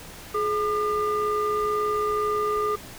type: ring-modulated tone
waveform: triangle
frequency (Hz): 392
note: G4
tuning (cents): 0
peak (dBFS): -17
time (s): 0.34-2.76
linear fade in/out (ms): 10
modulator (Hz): 815
effects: pink hiss -42 dBFS RMS until 2.98 s